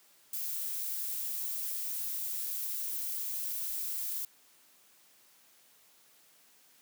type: noise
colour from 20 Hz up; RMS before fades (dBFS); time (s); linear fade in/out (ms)
violet; -36; 0.33-4.25; 2
effects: white hiss -63 dBFS RMS until 6.81 s + high-pass 150 Hz 12 dB/octave